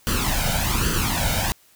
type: noise with flanger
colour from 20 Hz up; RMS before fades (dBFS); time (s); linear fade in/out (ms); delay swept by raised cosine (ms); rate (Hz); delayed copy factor
pink; -22; 0.07-1.52; 0; 0.65 to 1.35; 1.2; +0.75
effects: white hiss -56 dBFS RMS until 1.75 s